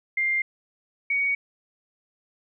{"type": "tone pair in turn", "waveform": "sine", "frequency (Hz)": [2100, 2243], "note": ["C7", "C#7"], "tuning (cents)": [6, 20], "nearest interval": "minor second", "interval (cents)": 114, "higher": "second", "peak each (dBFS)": -21, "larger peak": "neither", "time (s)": [[0.17, 0.42], [1.1, 1.35]], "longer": "neither", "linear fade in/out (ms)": 5, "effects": []}